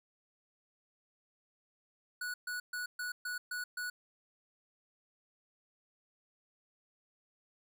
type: tone bursts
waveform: square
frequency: 1470 Hz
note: F#6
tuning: 12 cents flat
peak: -37 dBFS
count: 7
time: 2.21-3.9 s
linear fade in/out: 5 ms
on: 130 ms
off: 130 ms
effects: none